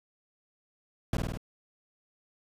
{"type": "noise with echo", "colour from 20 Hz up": "brown", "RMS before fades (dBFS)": -28, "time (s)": [1.13, 1.17], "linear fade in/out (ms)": 2, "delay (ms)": 51, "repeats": 4, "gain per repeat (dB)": -2, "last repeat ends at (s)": 1.374, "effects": ["resampled to 32000 Hz"]}